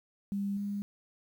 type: tone pair in turn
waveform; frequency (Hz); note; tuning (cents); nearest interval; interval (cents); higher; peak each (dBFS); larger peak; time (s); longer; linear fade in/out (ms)
sine; 200 / 202.6; G3 / G#3; +35 / -43; unison; 22; second; -30 / -32; first; 0.32-0.57 / 0.57-0.82; neither; 0
effects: 10-bit